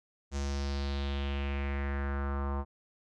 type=tone with low-pass filter sweep; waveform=square; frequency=69.8 Hz; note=C#2; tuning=13 cents sharp; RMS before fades=-33 dBFS; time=0.31-2.65 s; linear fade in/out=50 ms; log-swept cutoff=6800 to 1000 Hz; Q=3.2; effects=none